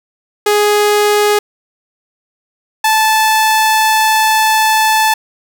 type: tone pair in turn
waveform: sawtooth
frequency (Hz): 416 / 873.9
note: G#4 / A5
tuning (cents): +3 / -12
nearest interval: octave + minor second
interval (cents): 1285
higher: second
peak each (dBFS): -5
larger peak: neither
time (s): 0.46-1.39 / 2.84-5.14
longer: second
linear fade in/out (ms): 5
effects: none